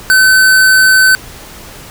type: tone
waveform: square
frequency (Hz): 1524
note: G6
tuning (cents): -49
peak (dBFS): -5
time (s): 0.1-1.15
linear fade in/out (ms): 0
effects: pink hiss -32 dBFS RMS until 1.9 s